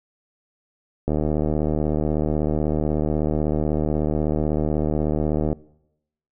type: click train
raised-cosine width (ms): 2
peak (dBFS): -9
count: 340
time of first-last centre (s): 1.08-5.529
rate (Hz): 76.2
effects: noise-tail reverb RT60 0.8 s tail -21 dB re dry